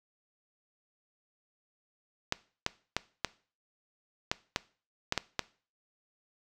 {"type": "clicks", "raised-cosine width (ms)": 0.2, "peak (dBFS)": -10, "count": 9, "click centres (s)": [2.324, 2.664, 2.966, 3.247, 4.315, 4.561, 5.124, 5.177, 5.393], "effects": ["noise-tail reverb RT60 0.4 s tail -20 dB re dry"]}